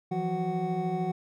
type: tone cluster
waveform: triangle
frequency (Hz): 165.6 / 178.8 / 369.3 / 744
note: E3 / F3 / F#4 / F#5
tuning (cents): +8 / +41 / -3 / +9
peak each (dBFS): -31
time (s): 0.11-1.12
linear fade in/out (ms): 10
effects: none